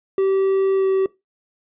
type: tone with pitch glide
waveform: triangle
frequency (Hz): 386.5 to 383.4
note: G4 to G4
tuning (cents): -24 to -38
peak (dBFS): -13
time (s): 0.18-1.06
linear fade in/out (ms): 2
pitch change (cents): -14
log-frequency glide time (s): 0.76-0.86
effects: noise-tail reverb RT60 0.2 s tail -20 dB re dry + resampled to 8000 Hz